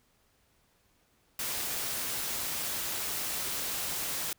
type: noise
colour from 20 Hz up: white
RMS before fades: -34 dBFS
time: 1.39-4.33 s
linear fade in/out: 2 ms
effects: pink hiss -69 dBFS RMS until 4.38 s